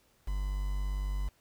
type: tone with quantisation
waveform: triangle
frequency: 49 Hz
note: G1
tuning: in tune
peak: -28 dBFS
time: 0.27-1.29 s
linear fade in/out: 10 ms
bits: 8
effects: pink hiss -68 dBFS RMS until 1.4 s

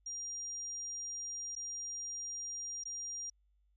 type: tone with dropouts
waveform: sine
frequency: 5700 Hz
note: F8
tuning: 34 cents sharp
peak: -39 dBFS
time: 0.06-3.3 s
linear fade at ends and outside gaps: 5 ms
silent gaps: 1.553-1.562 / 2.838-2.854 s
effects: added 50 Hz sine -69 dBFS peak until 3.76 s

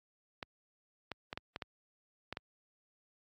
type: clicks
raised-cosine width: 0.3 ms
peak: -23 dBFS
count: 8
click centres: 0.428 / 1.117 / 1.329 / 1.375 / 1.561 / 1.622 / 2.326 / 2.371 s
effects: high-pass 60 Hz 12 dB/octave + AAC 48 kbps

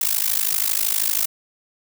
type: noise with amplitude modulation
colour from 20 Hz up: blue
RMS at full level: -17 dBFS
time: 0.01-1.26 s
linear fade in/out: 5 ms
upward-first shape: sine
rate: 52.7 Hz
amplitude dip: 95%
effects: none

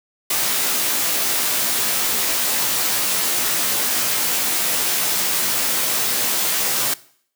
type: noise with comb filter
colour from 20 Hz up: white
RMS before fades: -20 dBFS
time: 0.3-6.94 s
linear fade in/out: 5 ms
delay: 16 ms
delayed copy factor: +0.8
effects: noise-tail reverb RT60 0.6 s tail -20 dB re dry + high-pass 150 Hz 12 dB/octave

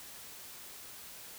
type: silence
effects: white hiss -49 dBFS RMS until 1.38 s

